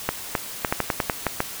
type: clicks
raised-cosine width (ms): 0.5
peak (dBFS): -5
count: 10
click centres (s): 0.09 / 0.352 / 0.648 / 0.725 / 0.803 / 0.902 / 1.002 / 1.098 / 1.267 / 1.404
effects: white hiss -35 dBFS RMS until 1.6 s